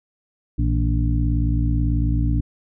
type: harmonic tone with a mistuned harmonic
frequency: 58.27 Hz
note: A#1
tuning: in tune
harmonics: 1 / 2 / 3 / 4 / 5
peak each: -19 / -22 / -29 / -30 / -27 dBFS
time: 0.58-2.41 s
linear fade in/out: 10 ms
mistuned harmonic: 3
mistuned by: -100 cents
effects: none